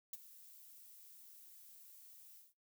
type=noise with ADSR envelope; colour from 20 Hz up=violet; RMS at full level=-42 dBFS; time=0.13-2.54 s; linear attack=3 ms; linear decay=26 ms; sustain=-17 dB; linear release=180 ms; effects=noise-tail reverb RT60 0.2 s tail -22 dB re dry